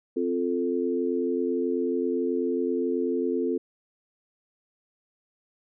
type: chord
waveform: sine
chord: F major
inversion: second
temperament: equal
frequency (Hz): 261.6 / 349.2 / 440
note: C4 / F4 / A4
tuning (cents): 0 / 0 / 0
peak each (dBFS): -28 / -28 / -28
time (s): 0.16-3.58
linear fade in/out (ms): 10
effects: none